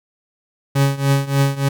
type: tone with tremolo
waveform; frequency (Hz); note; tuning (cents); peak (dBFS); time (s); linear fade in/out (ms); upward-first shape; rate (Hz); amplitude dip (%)
40% pulse; 138.59; C#3; 0; -10; 0.75-1.69; 10; triangle; 3.4; 90
effects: none